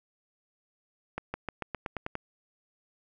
accelerating click train, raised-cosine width 0.5 ms, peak -18 dBFS, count 9, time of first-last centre 1.18-2.154 s, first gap 160 ms, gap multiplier 0.92, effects none

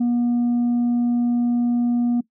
sine tone, 240.3 Hz, B3, 47 cents flat, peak -14 dBFS, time 0-2.21 s, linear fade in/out 10 ms, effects noise-tail reverb RT60 0.1 s tail -19 dB re dry + tanh soft clip ceiling -16 dBFS

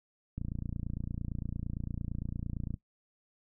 click train, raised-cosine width 5 ms, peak -24 dBFS, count 69, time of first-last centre 0.38-2.741 s, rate 28.8 Hz, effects noise-tail reverb RT60 0.1 s tail -17 dB re dry

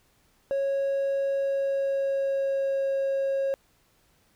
triangle tone with pitch glide, 550 to 544.6 Hz, C#5 to C#5, -14 to -31 cents, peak -21 dBFS, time 0.51-3.54 s, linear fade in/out 0 ms, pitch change -17 cents, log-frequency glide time 1.38-2.87 s, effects tanh soft clip ceiling -18 dBFS + pink hiss -65 dBFS RMS until 4.35 s

